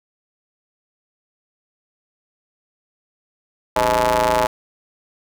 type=ring-modulated tone; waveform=sawtooth; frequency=116.54 Hz; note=A#2; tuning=in tune; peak=-8 dBFS; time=3.76-4.47 s; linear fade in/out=5 ms; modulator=744 Hz; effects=none